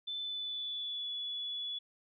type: tone with pitch glide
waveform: sine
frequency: 3520 to 3416 Hz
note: A7 to G#7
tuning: 0 to +48 cents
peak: -36 dBFS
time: 0.07-1.79 s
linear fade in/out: 10 ms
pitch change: -52 cents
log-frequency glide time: 0.18-1.09 s
effects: none